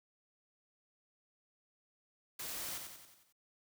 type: noise with echo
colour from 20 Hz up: white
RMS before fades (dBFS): -43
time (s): 2.39-2.78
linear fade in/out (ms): 5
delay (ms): 91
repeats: 6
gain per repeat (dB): -5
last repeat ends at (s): 3.326
effects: none